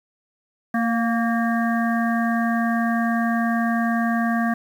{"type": "harmonic tone with a mistuned harmonic", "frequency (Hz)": 230, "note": "A#3", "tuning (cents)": -23, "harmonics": [1, 3, 5, 7, 8], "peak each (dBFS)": [-20, -26, -30, -29, -32], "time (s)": [0.74, 4.54], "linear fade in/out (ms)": 5, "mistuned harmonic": 3, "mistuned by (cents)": 28, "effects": ["8-bit"]}